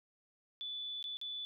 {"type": "tone with dropouts", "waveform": "sine", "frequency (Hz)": 3474, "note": "A7", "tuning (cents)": -23, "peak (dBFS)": -39, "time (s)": [0.61, 1.45], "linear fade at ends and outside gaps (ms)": 0, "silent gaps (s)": [[1.027, 1.041], [1.17, 1.214]], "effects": []}